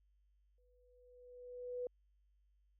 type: tone with exponential growth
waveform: sine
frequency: 493.9 Hz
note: B4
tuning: in tune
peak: -37 dBFS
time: 0.58-1.87 s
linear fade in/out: 2 ms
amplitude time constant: 280 ms
effects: added 50 Hz sine -70 dBFS peak until 2.79 s